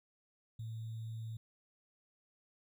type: tone with sample-and-hold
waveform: sine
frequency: 112 Hz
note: A2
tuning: 31 cents sharp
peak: -40 dBFS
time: 0.59-1.37 s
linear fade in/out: 5 ms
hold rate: 3675 Hz
effects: none